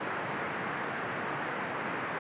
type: band-pass noise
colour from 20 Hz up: white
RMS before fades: -35 dBFS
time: 0-2.19 s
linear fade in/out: 10 ms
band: 120 to 1900 Hz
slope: 24 dB/octave
effects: resampled to 8000 Hz